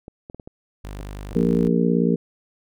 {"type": "clicks", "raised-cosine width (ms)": 2, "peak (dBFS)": -24, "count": 8, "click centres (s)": [0.081, 0.299, 0.346, 0.398, 0.475, 1.002, 1.318, 1.399]}
{"type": "tone", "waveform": "sawtooth", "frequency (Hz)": 50, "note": "G1", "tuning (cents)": 35, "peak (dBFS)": -28, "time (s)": [0.84, 1.69], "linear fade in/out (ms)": 5}
{"type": "harmonic tone", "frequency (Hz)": 58.2, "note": "A#1", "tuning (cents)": -2, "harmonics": [3, 4, 5, 6, 7, 8], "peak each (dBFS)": [-20, -21, -26, -34, -25, -25], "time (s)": [1.35, 2.16], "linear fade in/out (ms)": 10}
{"effects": []}